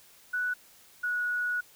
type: tone pair in turn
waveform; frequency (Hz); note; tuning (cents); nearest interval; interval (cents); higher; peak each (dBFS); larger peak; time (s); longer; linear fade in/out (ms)
sine; 1480 / 1462.2; F#6 / F#6; 0 / -21; unison; 21; first; -27; neither; 0.33-0.54 / 1.03-1.61; second; 10
effects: white hiss -57 dBFS RMS until 1.75 s